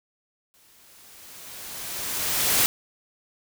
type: noise with exponential growth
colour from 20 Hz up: white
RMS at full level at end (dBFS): -19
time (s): 0.54-2.66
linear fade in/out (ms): 0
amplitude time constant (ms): 460
effects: none